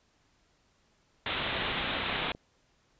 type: low-pass noise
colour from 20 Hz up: white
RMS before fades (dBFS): -33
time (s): 1.26-2.32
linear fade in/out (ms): 2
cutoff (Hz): 3800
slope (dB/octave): 96
type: click train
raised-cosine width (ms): 2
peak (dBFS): -30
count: 31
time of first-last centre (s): 1.4-2.349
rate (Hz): 31.6
effects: pink hiss -69 dBFS RMS until 2.99 s + resampled to 16000 Hz